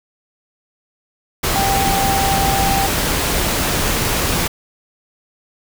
sine tone in noise, 784 Hz, G5, in tune, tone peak -17 dBFS, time 1.55-2.87 s, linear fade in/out 10 ms, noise pink, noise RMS -18 dBFS, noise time 1.43-4.48 s, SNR -2 dB, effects none

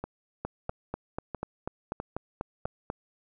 two click trains, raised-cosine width 1 ms, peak -20 / -18 dBFS, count 5 / 11, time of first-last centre 0.04-2.654 / 0.45-2.901 s, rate 1.53 / 4.08 Hz, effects none

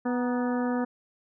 harmonic tone with a mistuned harmonic, 246.9 Hz, B3, in tune, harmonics 1 / 2 / 3 / 4 / 5 / 6 / 7, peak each -26 / -32 / -36 / -38 / -40 / -42 / -43 dBFS, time 0.05-0.85 s, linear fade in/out 10 ms, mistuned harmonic 4, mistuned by -66 cents, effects none

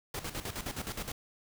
pink noise with tremolo, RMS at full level -37 dBFS, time 0.14-1.12 s, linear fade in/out 5 ms, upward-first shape square, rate 9.6 Hz, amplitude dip 70%, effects none

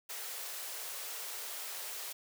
white high-pass noise, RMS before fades -42 dBFS, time 0.09-2.13 s, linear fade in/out 10 ms, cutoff 390 Hz, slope 48 dB/octave, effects none

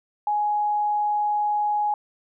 sine tone, 835 Hz, G#5, 9 cents sharp, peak -20 dBFS, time 0.27-1.94 s, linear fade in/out 2 ms, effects none

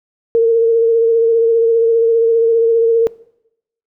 sine tone with vibrato, 457.9 Hz, A#4, 31 cents flat, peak -8 dBFS, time 0.35-3.07 s, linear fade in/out 0 ms, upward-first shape sine, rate 15 Hz, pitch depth 24 cents each way, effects noise-tail reverb RT60 0.8 s tail -21 dB re dry

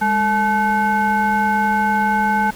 sine tone with frequency modulation, 861 Hz, A5, 38 cents flat, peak -14 dBFS, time 0.01-2.51 s, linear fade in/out 10 ms, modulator 656 Hz, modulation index 1, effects pink hiss -39 dBFS RMS until 2.55 s

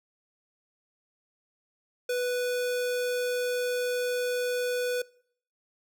square tone, 493.9 Hz, B4, in tune, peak -27 dBFS, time 2.09-5.02 s, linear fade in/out 5 ms, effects noise-tail reverb RT60 0.6 s tail -23 dB re dry

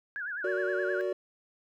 sine tone with vibrato, 1560 Hz, G6, 9 cents flat, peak -33 dBFS, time 0.16-1.01 s, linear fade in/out 0 ms, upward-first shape sine, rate 9.6 Hz, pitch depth 170 cents each way
triangle chord, Gb augmented, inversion none, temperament just, 370 / 462.5 / 578.1 Hz, Gb4 / Bb4 / D5, 0 / -14 / -27 cents, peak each -29 / -35 / -31 dBFS, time 0.44-1.13 s, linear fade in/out 5 ms
effects none

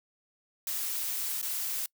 blue noise with dropouts, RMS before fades -33 dBFS, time 0.67-1.86 s, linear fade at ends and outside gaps 2 ms, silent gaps 1.415-1.427 s, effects noise-tail reverb RT60 0.1 s tail -25 dB re dry

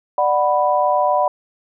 sine chord, B minor, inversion first, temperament just, 592.7 / 740.8 / 987.8 Hz, D5 / F#5 / B5, +16 / +2 / 0 cents, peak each -18 dBFS, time 0.18-1.28 s, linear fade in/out 2 ms, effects none

